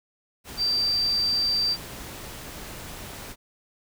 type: tone in noise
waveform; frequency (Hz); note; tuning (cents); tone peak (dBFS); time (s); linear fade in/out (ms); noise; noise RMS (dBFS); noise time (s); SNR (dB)
sine; 4681; D8; -7; -21; 0.57-1.77; 50; pink; -39; 0.44-3.36; +15
effects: none